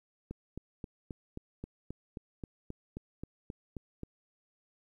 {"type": "click train", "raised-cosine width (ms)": 3, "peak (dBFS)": -27, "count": 15, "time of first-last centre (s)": [0.31, 4.033], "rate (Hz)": 3.76, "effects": ["11-bit"]}